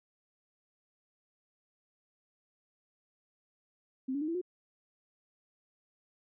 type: tone with pitch steps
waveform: sine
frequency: 261.6 / 283.6 / 307.5 / 333.4 / 361.5 Hz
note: C4 / C#4 / D#4 / E4 / F#4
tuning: 0 / +40 / -20 / +20 / -40 cents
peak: -31 dBFS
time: 4.08-4.415 s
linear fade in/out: 10 ms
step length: 67 ms
effects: none